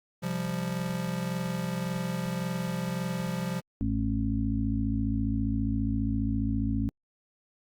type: chord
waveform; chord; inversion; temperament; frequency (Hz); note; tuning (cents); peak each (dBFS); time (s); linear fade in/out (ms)
square; C suspended fourth; none; just; 130.81 / 174.42 / 196.22; C3 / F3 / G3; 0 / -2 / +2; -37 / -32 / -37; 0.22-3.61; 20
type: harmonic tone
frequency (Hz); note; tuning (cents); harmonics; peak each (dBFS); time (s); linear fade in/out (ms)
54.8; A1; -6; 1 / 2 / 4 / 5; -31 / -31 / -31 / -31; 3.81-6.89; 0
effects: Opus 48 kbps